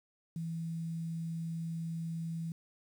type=tone with quantisation; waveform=sine; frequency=164.81 Hz; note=E3; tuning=in tune; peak=-35 dBFS; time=0.36-2.52 s; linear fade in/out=2 ms; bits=10; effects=none